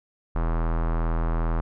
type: tone with low-pass filter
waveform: square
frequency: 41.2 Hz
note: E1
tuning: in tune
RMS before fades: -24 dBFS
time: 0.35-1.61 s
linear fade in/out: 10 ms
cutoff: 1200 Hz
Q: 2.1
effects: none